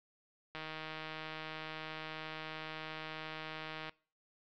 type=click train; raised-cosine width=0.3 ms; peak=-27 dBFS; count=526; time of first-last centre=0.55-3.894 s; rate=157 Hz; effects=noise-tail reverb RT60 0.4 s tail -23 dB re dry + low-pass 5000 Hz 12 dB/octave